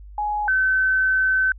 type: tone pair in turn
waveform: sine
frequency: 837 / 1528.9 Hz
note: G#5 / G6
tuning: +13 / -44 cents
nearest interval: minor seventh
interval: 1043 cents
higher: second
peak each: -21 / -16 dBFS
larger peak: second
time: 0.18-0.48 / 0.48-1.52 s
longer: second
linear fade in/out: 2 ms
effects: added 50 Hz sine -38 dBFS peak until 1.58 s